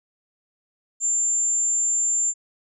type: tone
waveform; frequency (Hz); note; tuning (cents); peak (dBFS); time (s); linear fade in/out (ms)
sine; 7260; A#8; -47; -19; 1-2.34; 50
effects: none